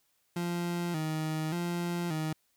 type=tone with vibrato; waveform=30% pulse; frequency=164.81 Hz; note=E3; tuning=in tune; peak=-28 dBFS; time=0.36-2.33 s; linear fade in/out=5 ms; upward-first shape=square; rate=0.86 Hz; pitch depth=88 cents each way; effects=white hiss -73 dBFS RMS until 2.56 s